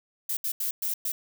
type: noise bursts at uneven times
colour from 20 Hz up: violet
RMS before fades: -29 dBFS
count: 5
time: 0.29-0.37 / 0.44-0.52 / 0.6-0.71 / 0.82-0.94 / 1.05-1.12 s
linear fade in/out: 5 ms
effects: none